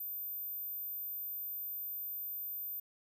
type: tone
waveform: sine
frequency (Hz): 13750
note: A9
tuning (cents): -41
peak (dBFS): -38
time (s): 0-2.8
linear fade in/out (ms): 5
effects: none